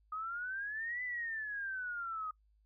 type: exponential two-way sweep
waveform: sine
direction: up then down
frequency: 1244.5 to 2013 to 1244.5 Hz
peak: -37 dBFS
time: 0.12-2.31 s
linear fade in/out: 5 ms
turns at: 1.03 s
effects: noise-tail reverb RT60 0.1 s tail -21 dB re dry + added 52 Hz sine -67 dBFS peak until 2.65 s